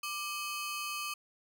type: ring-modulated tone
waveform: sawtooth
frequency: 1867 Hz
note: A#6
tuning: 2 cents sharp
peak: -29 dBFS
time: 0.03-1.14 s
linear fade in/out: 5 ms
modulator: 682 Hz
effects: none